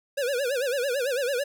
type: tone with vibrato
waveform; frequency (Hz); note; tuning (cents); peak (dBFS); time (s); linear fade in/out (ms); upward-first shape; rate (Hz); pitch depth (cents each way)
square; 523.3; C5; 0; -25; 0.17-1.44; 10; sine; 9; 170
effects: none